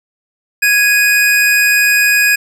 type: tone pair together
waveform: square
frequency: 1661.2 / 2489 Hz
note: G#6 / D#7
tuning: 0 / 0 cents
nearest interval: perfect fifth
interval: 700 cents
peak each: -12 dBFS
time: 0.62-2.36 s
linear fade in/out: 10 ms
effects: none